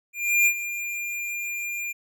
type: tone with ADSR envelope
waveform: square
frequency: 2401 Hz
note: D7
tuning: 38 cents sharp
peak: -16 dBFS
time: 0.13-1.93 s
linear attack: 330 ms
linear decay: 74 ms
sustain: -13 dB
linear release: 17 ms
effects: none